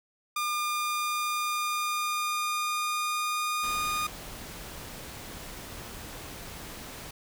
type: tone with pitch glide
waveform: sawtooth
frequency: 1206 to 1225 Hz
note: D6 to D#6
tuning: +46 to -27 cents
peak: -24 dBFS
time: 0.36-4.07 s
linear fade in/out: 5 ms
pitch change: +27 cents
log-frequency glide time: 0.7-3.89 s
type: noise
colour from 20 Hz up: pink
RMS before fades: -42 dBFS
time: 3.63-7.11 s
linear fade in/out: 5 ms
effects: none